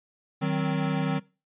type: chord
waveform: square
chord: C diminished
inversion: first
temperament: equal with one note detuned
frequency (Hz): 155.56 / 187.47 / 261.6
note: Eb3 / Gb3 / C4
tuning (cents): 0 / +23 / 0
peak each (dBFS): -28 / -30 / -31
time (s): 0.41-1.2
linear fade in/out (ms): 20
effects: noise-tail reverb RT60 0.3 s tail -21 dB re dry + resampled to 8000 Hz